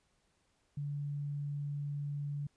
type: tone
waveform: sine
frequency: 144.2 Hz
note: D3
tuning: 31 cents flat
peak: -35 dBFS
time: 0.77-2.47 s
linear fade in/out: 5 ms
effects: pink hiss -75 dBFS RMS until 2.56 s + resampled to 22050 Hz